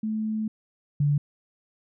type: tone pair in turn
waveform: sine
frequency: 217.3 / 145.03 Hz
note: A3 / D3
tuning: -21 / -21 cents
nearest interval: perfect fifth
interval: 700 cents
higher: first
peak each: -25 / -19 dBFS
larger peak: second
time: 0.03-0.48 / 1-1.18 s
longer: first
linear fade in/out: 5 ms
effects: none